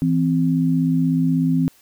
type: tone pair together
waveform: sine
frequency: 164.1 / 260.5 Hz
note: E3 / C4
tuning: -8 / -7 cents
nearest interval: minor sixth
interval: 801 cents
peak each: -18 / -18 dBFS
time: 0.02-1.68 s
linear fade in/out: 0 ms
effects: white hiss -54 dBFS RMS until 1.81 s